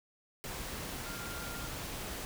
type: tone in noise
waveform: sine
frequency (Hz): 1396.9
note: F6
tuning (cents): 0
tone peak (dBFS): -46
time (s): 1.06-1.67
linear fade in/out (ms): 0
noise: pink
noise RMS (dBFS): -41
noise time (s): 0.44-2.25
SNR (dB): -8
effects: none